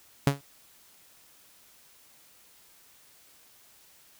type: tone with exponential decay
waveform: sawtooth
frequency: 140 Hz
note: C#3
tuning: 18 cents sharp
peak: -13 dBFS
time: 0.27-0.41 s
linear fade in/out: 2 ms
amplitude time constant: 30 ms
effects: white hiss -58 dBFS RMS until 4.19 s